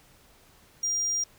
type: tone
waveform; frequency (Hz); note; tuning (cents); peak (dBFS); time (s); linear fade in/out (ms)
triangle; 5700; F8; +34; -24; 0.83-1.24; 5
effects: pink hiss -58 dBFS RMS until 1.38 s